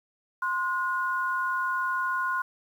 sine tone pair together, 1046.5 / 1446.6 Hz, C6 / F#6, 0 / -39 cents, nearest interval tritone, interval 561 cents, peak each -28 dBFS, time 0.42-2.42 s, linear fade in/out 5 ms, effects 9-bit

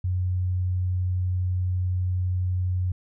sine tone, 91.2 Hz, F#2, 24 cents flat, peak -22 dBFS, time 0.04-2.92 s, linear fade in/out 5 ms, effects none

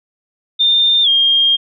sine tone with pitch glide, 3613 to 3219 Hz, A7 to G7, +45 to +45 cents, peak -9 dBFS, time 0.59-1.57 s, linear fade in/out 20 ms, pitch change -200 cents, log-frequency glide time 1.03-1.08 s, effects none

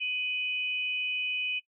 sine tone pair together, 2500 / 2973 Hz, D#7 / F#7, +8 / +8 cents, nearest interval minor third, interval 300 cents, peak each -30 / -35 dBFS, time 0-1.6 s, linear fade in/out 20 ms, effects noise-tail reverb RT60 0.1 s tail -19 dB re dry

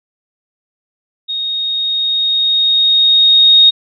sine tone with level ramp, 3729 Hz, A#7, in tune, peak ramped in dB -17 to -3 dBFS, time 1.28-3.71 s, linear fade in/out 20 ms, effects none

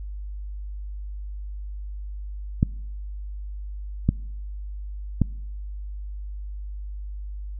clicks, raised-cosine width 5 ms, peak -5 dBFS, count 3, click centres 2.629 / 4.09 / 5.217 s, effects noise-tail reverb RT60 0.9 s tail -25 dB re dry + added 50 Hz sine -31 dBFS peak until 7.59 s

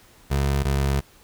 25% pulse tone pair in turn, 69.3 / 68.93 Hz, C#2 / C#2, 0 / -9 cents, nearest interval unison, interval 9 cents, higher first, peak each -16 dBFS, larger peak neither, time 0.3-0.64 / 0.64-1.01 s, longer second, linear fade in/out 20 ms, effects pink hiss -53 dBFS RMS until 1.23 s

